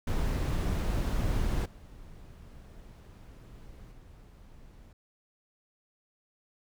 brown noise with level steps, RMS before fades -29 / -49 / -52 dBFS, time 0.07-4.93 s, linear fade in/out 5 ms, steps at 1.65 / 3.91 s, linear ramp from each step 10 ms, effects none

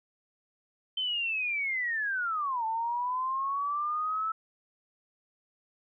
sine linear two-way sweep, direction down then up, 3100 to 880 to 1319 Hz, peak -28 dBFS, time 0.97-4.32 s, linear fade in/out 5 ms, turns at 2.65 s, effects none

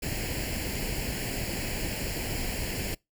pink noise with comb filter, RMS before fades -32 dBFS, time 0.02-2.95 s, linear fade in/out 10 ms, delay 0.41 ms, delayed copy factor +0.75, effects noise-tail reverb RT60 0.2 s tail -25 dB re dry

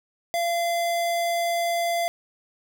square tone, 685 Hz, F5, 34 cents flat, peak -23 dBFS, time 0.34-2.08 s, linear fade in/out 0 ms, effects none

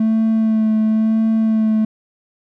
triangle tone with vibrato, 220 Hz, A3, in tune, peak -10 dBFS, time 0-1.85 s, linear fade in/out 5 ms, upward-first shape sine, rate 0.97 Hz, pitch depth 18 cents each way, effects tanh soft clip ceiling -6 dBFS

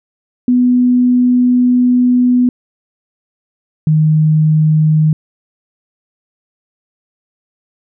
sine tone pair in turn, 247.9 / 155.18 Hz, B3 / D#3, +7 / -4 cents, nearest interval minor sixth, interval 811 cents, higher first, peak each -7 dBFS, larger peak neither, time 0.48-2.49 / 3.87-5.13 s, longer first, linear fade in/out 2 ms, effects none

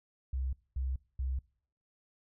sine tone bursts, 65.41 Hz, C2, in tune, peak -30 dBFS, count 3, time 0.33-1.39 s, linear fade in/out 5 ms, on 200 ms, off 230 ms, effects noise-tail reverb RT60 0.6 s tail -25 dB re dry + tanh soft clip ceiling -26 dBFS

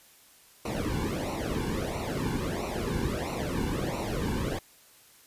brown noise with flanger, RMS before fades -31 dBFS, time 0.65-4.59 s, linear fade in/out 5 ms, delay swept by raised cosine 0.6 to 1.6 ms, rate 1.5 Hz, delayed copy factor -0.95, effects white hiss -57 dBFS RMS until 5.26 s + resampled to 32000 Hz

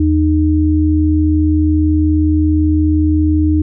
sine tone pair together, 81.3 / 306.9 Hz, E2 / D#4, -23 / -24 cents, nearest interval octave + major seventh, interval 2299 cents, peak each -12 dBFS, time 0-3.62 s, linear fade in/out 5 ms, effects none

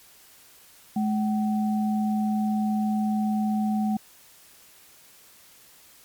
sine tone pair together, 212.7 / 758 Hz, G#3 / F#5, +42 / +42 cents, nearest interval octave + minor seventh, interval 2200 cents, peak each -22 / -31 dBFS, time 0.96-3.97 s, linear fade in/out 5 ms, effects white hiss -53 dBFS RMS until 6.04 s + MP3 96 kbps

